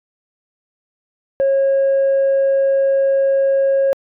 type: tone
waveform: sine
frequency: 545 Hz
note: C#5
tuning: 29 cents flat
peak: -10 dBFS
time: 1.4-3.93 s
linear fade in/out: 0 ms
effects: tanh soft clip ceiling -10 dBFS